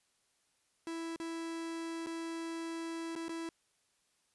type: tone with dropouts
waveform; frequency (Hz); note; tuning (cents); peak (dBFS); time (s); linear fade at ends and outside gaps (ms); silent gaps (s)
45% pulse; 330; E4; +2; -38; 0.87-3.49; 1; 1.161-1.2 / 2.062-2.069 / 3.153-3.161 / 3.283-3.293
effects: white hiss -75 dBFS RMS until 4.34 s + resampled to 24000 Hz